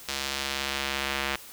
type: tone with band-pass filter sweep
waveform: square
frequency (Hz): 68.6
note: C#2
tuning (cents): -17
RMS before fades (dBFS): -31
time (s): 0.08-1.36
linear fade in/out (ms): 5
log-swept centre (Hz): 4600 to 2400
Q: 1
effects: white hiss -46 dBFS RMS until 1.52 s